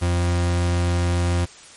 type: tone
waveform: 40% pulse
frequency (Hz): 87.31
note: F2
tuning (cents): 0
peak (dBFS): -17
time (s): 0.01-1.46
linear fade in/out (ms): 20
effects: white hiss -44 dBFS RMS until 1.76 s + MP3 48 kbps